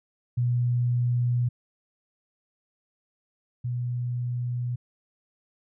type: tone pair in turn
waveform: sine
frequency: 121.9 / 122.38 Hz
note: B2 / B2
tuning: -22 / -15 cents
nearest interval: unison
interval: 7 cents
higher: second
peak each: -21 / -26 dBFS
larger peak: first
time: 0.37-1.49 / 3.64-4.76 s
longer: neither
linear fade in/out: 10 ms
effects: none